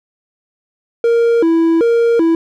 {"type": "tone with vibrato", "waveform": "triangle", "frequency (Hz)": 392, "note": "G4", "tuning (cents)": 0, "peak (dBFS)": -7, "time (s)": [1.04, 2.35], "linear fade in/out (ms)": 2, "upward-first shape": "square", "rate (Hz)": 1.3, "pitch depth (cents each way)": 300, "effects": []}